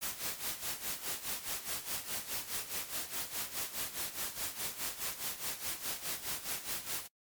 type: noise with tremolo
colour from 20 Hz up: white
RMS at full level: -36 dBFS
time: 0.01-7.08 s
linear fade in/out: 20 ms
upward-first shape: sine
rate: 4.8 Hz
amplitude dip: 75%
effects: noise-tail reverb RT60 0.1 s tail -24 dB re dry + MP3 96 kbps